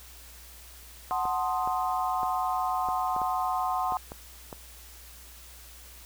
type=chord; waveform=sine; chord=F# diminished seventh; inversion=none; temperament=equal; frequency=740 / 880 / 1046.5 / 1244.5 Hz; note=F#5 / A5 / C6 / Eb6; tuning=0 / 0 / 0 / 0 cents; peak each=-29 / -35 / -30 / -35 dBFS; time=1.11-3.97 s; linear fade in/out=0 ms
type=clicks; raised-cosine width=1 ms; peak=-24 dBFS; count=9; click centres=1.254 / 1.675 / 2.232 / 2.887 / 3.164 / 3.217 / 3.922 / 4.119 / 4.528 s
effects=added 60 Hz sine -50 dBFS peak until 6.05 s + white hiss -50 dBFS RMS until 6.05 s